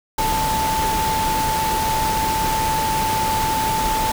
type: tone in noise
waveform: sine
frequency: 880 Hz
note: A5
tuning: in tune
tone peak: -19 dBFS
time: 0.18-4.12 s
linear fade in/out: 5 ms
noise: pink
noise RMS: -24 dBFS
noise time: 0.18-4.12 s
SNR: +2 dB
effects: none